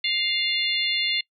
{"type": "harmonic tone", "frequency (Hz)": 701, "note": "F5", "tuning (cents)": 6, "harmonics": [3, 4, 5, 6], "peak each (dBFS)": [-27, -27, -27, -27], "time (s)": [0.04, 1.21], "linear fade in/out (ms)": 5, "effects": ["noise-tail reverb RT60 0.1 s tail -24 dB re dry"]}